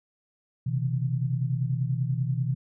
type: tone cluster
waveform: sine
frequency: 126 / 136.3 / 161.3 Hz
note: B2 / C#3 / E3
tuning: +35 / -29 / -37 cents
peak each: -26 / -31 / -31 dBFS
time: 0.66-2.55 s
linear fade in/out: 10 ms
effects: none